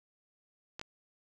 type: clicks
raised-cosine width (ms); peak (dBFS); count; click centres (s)
0.2; -23; 2; 0.795 / 0.814
effects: none